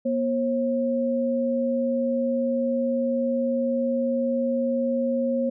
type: tone pair together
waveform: sine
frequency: 240 / 538.2 Hz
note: B3 / C5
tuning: -49 / +49 cents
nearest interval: octave + major second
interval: 1398 cents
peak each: -24 dBFS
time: 0.05-5.5 s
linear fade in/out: 10 ms
effects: none